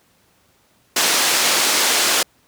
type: band-pass noise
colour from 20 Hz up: white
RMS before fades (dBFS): -17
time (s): 0.96-2.23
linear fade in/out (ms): 5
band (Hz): 280 to 7300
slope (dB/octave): 12
effects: pink hiss -58 dBFS RMS until 2.47 s + high-pass 80 Hz 12 dB/octave